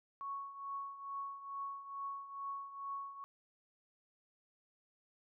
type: tone with tremolo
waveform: sine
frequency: 1108.7 Hz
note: C#6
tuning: in tune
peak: -38 dBFS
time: 0.21-3.24 s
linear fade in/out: 0 ms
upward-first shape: triangle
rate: 2.3 Hz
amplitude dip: 75%
effects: none